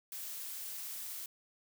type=noise; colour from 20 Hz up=blue; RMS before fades=-43 dBFS; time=0.12-1.26 s; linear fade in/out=2 ms; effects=none